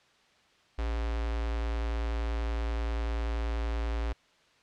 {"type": "tone with notch filter", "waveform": "square", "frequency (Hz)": 56.9, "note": "A#1", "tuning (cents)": -41, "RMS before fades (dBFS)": -31, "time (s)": [0.78, 4.13], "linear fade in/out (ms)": 10, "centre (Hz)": 150, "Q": 0.74, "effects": ["white hiss -63 dBFS RMS until 4.62 s", "low-pass 4000 Hz 12 dB/octave"]}